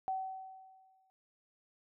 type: tone with exponential decay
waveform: sine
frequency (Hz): 760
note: F#5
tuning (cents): +46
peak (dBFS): -31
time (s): 0.08-1.1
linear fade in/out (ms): 0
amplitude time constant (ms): 220
effects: none